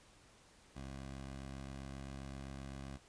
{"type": "tone with pitch glide", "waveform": "15% pulse", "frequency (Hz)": [67.3, 67.73], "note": ["C2", "C#2"], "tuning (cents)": [49, -40], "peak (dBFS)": -39, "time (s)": [0.75, 2.98], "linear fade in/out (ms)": 20, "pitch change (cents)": 11, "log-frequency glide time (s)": [1.03, 2.18], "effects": ["pink hiss -64 dBFS RMS until 3.08 s", "resampled to 22050 Hz"]}